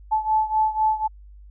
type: beating tone pair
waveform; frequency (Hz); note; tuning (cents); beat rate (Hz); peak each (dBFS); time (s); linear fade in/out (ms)
sine; 867 / 871; A5 / A5; -26 / -18; 4; -20 / -23; 0.11-1.08; 20
effects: added 50 Hz sine -42 dBFS peak until 1.5 s